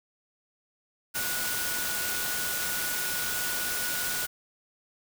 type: tone in noise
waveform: sine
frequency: 1462 Hz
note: F#6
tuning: 21 cents flat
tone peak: -35 dBFS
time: 1.14-4.27 s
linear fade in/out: 20 ms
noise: white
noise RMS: -31 dBFS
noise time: 1.14-4.27 s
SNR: -7 dB
effects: none